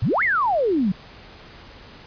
sine exponential two-way sweep, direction up then down, 90.2 to 2217 to 174.4 Hz, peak -17 dBFS, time 0.02-0.92 s, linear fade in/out 5 ms, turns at 0.23 s, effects pink hiss -44 dBFS RMS until 2.06 s + resampled to 11025 Hz

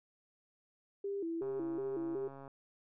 sine tone with vibrato, 363.7 Hz, F#4, 30 cents flat, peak -35 dBFS, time 1.04-2.28 s, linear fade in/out 5 ms, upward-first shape square, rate 2.7 Hz, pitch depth 160 cents each way
click train, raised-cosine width 1 ms, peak -37 dBFS, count 146, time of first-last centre 1.42-2.478 s, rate 137 Hz
effects none

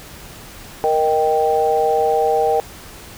sine chord, Eb major, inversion second, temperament equal with one note detuned, 467.5 / 622.3 / 784 Hz, Bb4 / Eb5 / G5, +5 / 0 / 0 cents, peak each -17 / -21 / -17 dBFS, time 0.84-2.6 s, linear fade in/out 0 ms, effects pink hiss -38 dBFS RMS until 3.17 s

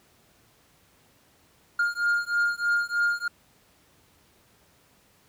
triangle beating tone pair, 1411 / 1414.2 Hz, F6 / F6, +17 / +21 cents, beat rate 3.2 Hz, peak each -24 dBFS, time 1.79-3.28 s, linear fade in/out 5 ms, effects pink hiss -61 dBFS RMS until 5.28 s + high-pass 60 Hz 12 dB/octave

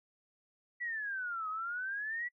sine exponential two-way sweep, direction down then up, 1968 to 1253 to 1968 Hz, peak -35 dBFS, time 0.8-2.29 s, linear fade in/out 20 ms, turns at 1.49 s, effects noise-tail reverb RT60 0.1 s tail -26 dB re dry

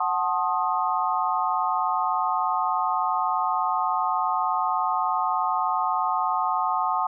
sine chord, F# diminished seventh, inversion none, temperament equal with one note detuned, 740 / 880 / 1067.9 / 1244.5 Hz, F#5 / A5 / C6 / Eb6, 0 / 0 / +35 / 0 cents, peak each -27 dBFS, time 0-7.07 s, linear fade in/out 5 ms, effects none

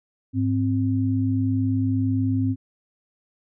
sine tone pair together, 104.13 / 262.4 Hz, G#2 / C4, +5 / +5 cents, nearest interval octave + major third, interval 1600 cents, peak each -22 dBFS, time 0.33-2.56 s, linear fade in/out 50 ms, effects none

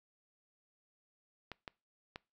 clicks, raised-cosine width 0.3 ms, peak -27 dBFS, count 3, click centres 1.517 / 1.678 / 2.159 s, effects noise-tail reverb RT60 0.3 s tail -24 dB re dry

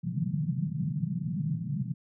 white band-pass noise, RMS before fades -31 dBFS, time 0.03-1.94 s, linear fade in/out 20 ms, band 130 to 180 Hz, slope 48 dB/octave, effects none

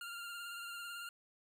25% pulse tone with vibrato, 1396.9 Hz, F6, in tune, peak -40 dBFS, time 0.01-1.09 s, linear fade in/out 2 ms, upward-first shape triangle, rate 18 Hz, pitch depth 32 cents each way, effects none

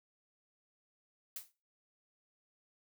blue noise with exponential decay, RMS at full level -39 dBFS, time 1.36-1.52 s, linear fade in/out 2 ms, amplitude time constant 33 ms, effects noise-tail reverb RT60 0.3 s tail -17 dB re dry

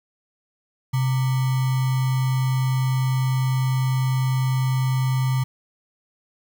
sine tone with sample-and-hold, 130 Hz, C3, 11 cents flat, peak -18 dBFS, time 0.93-5.44 s, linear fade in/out 10 ms, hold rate 1050 Hz, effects none

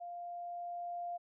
sine tone with level ramp, 698.5 Hz, F5, in tune, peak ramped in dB -42 to -37 dBFS, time 0-1.18 s, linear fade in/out 20 ms, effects none

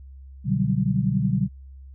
sine chord, G major seventh, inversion first, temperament equal, 123.47 / 146.83 / 185 / 196 Hz, B2 / D3 / F#3 / G3, 0 / 0 / 0 / 0 cents, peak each -25 dBFS, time 0.44-1.49 s, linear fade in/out 50 ms, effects added 67 Hz sine -40 dBFS peak until 1.94 s

